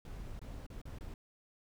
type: noise with dropouts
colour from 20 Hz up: brown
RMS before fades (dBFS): -45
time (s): 0.05-1.14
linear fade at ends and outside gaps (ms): 2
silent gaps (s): 0.393-0.415 / 0.665-0.701 / 0.816-0.854 / 0.986-1.008
effects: none